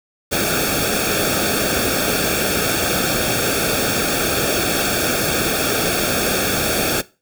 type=noise with comb filter; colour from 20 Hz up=pink; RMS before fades=-19 dBFS; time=0.31-7.02 s; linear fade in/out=20 ms; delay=1 ms; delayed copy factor=-0.85; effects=noise-tail reverb RT60 0.3 s tail -19 dB re dry